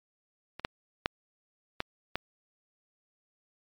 clicks, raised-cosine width 0.3 ms, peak -24 / -12 / -9 / -13 / -13 dBFS, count 5, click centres 0.596 / 0.649 / 1.059 / 1.804 / 2.156 s, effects MP3 96 kbps

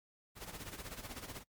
pink noise with tremolo, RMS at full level -44 dBFS, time 0.35-1.44 s, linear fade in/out 50 ms, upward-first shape sine, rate 16 Hz, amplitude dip 70%, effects noise-tail reverb RT60 0.1 s tail -22 dB re dry + MP3 96 kbps

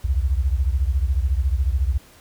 sine beating tone pair, 62.6 / 76.6 Hz, B1 / D#2, +24 / -27 cents, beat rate 14 Hz, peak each -19 / -22 dBFS, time 0.04-1.98 s, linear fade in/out 10 ms, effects pink hiss -50 dBFS RMS until 2.2 s

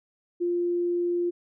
sine tone, 349.2 Hz, F4, in tune, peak -23 dBFS, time 0.4-1.31 s, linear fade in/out 20 ms, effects none

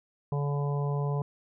harmonic tone, 143.3 Hz, D3, 42 cents flat, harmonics 1 / 3 / 4 / 5 / 6 / 7, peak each -27 / -36 / -42 / -42 / -44 / -41 dBFS, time 0.32-1.22 s, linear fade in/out 2 ms, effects none

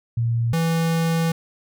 sine / square tone pair in turn, 116.54 / 164.81 Hz, A#2 / E3, 0 / 0 cents, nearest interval tritone, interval 600 cents, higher second, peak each -18 / -19 dBFS, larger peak first, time 0.17-0.53 / 0.53-1.32 s, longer second, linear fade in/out 5 ms, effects none

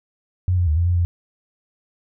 sine tone with pitch steps, 91 / 88.4 / 76.4 / 85.9 / 88.3 / 86.8 Hz, F#2 / F2 / D#2 / F2 / F2 / F2, -28 / +22 / -31 / -28 / +20 / -10 cents, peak -15 dBFS, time 0.48-1.05 s, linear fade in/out 0 ms, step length 95 ms, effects none

